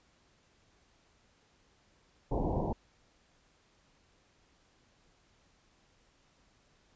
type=low-pass noise; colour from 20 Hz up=pink; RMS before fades=-32 dBFS; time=2.31-2.73 s; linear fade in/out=5 ms; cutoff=960 Hz; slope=96 dB/octave; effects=pink hiss -68 dBFS RMS until 6.95 s + resampled to 16000 Hz